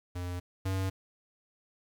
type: tone pair in turn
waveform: square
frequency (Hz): 89 / 95.27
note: F2 / G2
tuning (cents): +33 / -49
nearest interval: minor second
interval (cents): 118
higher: second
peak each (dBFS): -35 / -30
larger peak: second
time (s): 0.15-0.4 / 0.65-0.9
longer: neither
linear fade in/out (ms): 10
effects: 10-bit